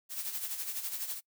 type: noise with tremolo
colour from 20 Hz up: blue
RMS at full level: -35 dBFS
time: 0.09-1.21 s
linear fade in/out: 50 ms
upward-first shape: sine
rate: 12 Hz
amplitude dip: 60%
effects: noise-tail reverb RT60 0.1 s tail -24 dB re dry